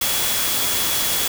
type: tone in noise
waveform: sine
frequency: 3365 Hz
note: G#7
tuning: 22 cents sharp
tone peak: -28 dBFS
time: 0.01-1.28 s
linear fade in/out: 5 ms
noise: white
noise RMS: -21 dBFS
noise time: 0.01-1.28 s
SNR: -10 dB
effects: none